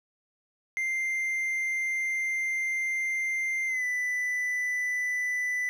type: tone with pitch glide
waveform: triangle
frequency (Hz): 2093 to 1989.3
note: C7 to B6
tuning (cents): 0 to +12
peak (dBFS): -25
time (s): 0.77-5.69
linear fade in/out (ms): 0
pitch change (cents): -88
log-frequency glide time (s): 3.67-3.84
effects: none